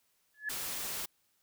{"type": "tone with exponential growth", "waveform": "sine", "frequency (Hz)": 1710, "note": "A6", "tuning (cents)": -50, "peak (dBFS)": -29, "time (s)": [0.34, 0.49], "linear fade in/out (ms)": 2, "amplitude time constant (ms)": 31}
{"type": "noise", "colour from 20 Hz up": "white", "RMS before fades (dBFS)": -38, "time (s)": [0.49, 1.06], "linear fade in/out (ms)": 10}
{"effects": ["white hiss -74 dBFS RMS until 1.42 s"]}